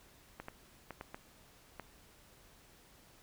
clicks, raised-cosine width 0.5 ms, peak -28 dBFS, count 6, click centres 0.4 / 0.484 / 0.907 / 1.011 / 1.145 / 1.797 s, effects pink hiss -62 dBFS RMS until 3.22 s

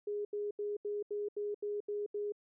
sine tone bursts, 413.3 Hz, G#4, 8 cents flat, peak -34 dBFS, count 9, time 0.07-2.322 s, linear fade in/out 5 ms, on 180 ms, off 79 ms, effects none

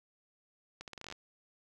accelerating click train, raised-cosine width 0.2 ms, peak -27 dBFS, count 11, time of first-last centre 0.81-1.124 s, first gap 68 ms, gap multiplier 0.81, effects none

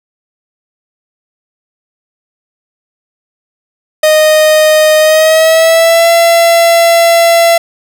45% pulse tone with pitch glide, 619 to 675 Hz, D#5 to E5, -9 to +41 cents, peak -4 dBFS, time 4.03-7.58 s, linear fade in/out 5 ms, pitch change +150 cents, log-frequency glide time 4.99-6.11 s, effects none

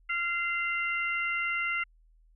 harmonic tone, 691 Hz, F5, 19 cents flat, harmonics 2 / 3 / 4, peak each -33 / -30 / -35 dBFS, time 0.09-1.84 s, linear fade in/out 10 ms, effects added 40 Hz sine -58 dBFS peak until 2.35 s

